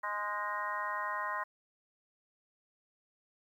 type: harmonic tone with a mistuned harmonic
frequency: 207.7 Hz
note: G#3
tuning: in tune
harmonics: 3 / 4 / 5 / 6 / 7 / 8 / 9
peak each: -45 / -45 / -36 / -44 / -44 / -47 / -40 dBFS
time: 0.03-1.44 s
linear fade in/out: 10 ms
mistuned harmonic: 8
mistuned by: -60 cents
effects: 11-bit